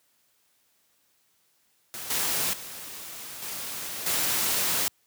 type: noise with level steps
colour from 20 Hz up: white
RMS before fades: -37 / -27 / -40 / -35 / -26 dBFS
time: 1.94-4.88 s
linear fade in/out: 0 ms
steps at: 2.1 / 2.53 / 3.42 / 4.06 s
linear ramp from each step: 5 ms
effects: white hiss -68 dBFS RMS until 5.06 s + high-pass 80 Hz 12 dB/octave